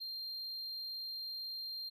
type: tone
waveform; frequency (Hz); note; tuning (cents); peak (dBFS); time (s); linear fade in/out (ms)
triangle; 4186; C8; 0; -39; 0-1.9; 20
effects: none